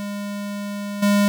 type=tone with level steps; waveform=square; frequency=203.4 Hz; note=G#3; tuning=36 cents flat; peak=-27 / -15 dBFS; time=0-1.28 s; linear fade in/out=0 ms; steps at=1.02 s; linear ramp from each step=10 ms; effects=none